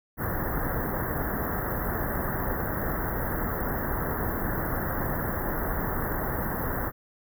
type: band-stop noise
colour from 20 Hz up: pink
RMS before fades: -29 dBFS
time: 0.17-6.92 s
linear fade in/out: 50 ms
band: 1900 to 12000 Hz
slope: 96 dB/octave
effects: none